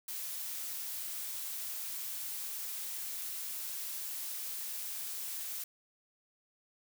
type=noise; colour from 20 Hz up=blue; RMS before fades=-40 dBFS; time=0.08-5.64 s; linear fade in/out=5 ms; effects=none